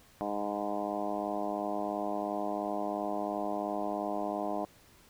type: harmonic tone with a mistuned harmonic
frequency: 102.9 Hz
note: G#2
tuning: 16 cents flat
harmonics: 2 / 3 / 4 / 5 / 6 / 7 / 8 / 9 / 10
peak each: -41 / -38 / -42 / -45 / -37 / -37 / -42 / -45 / -45 dBFS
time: 0.21-4.65 s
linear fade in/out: 0 ms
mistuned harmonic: 9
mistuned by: +23 cents
effects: pink hiss -60 dBFS RMS until 5.09 s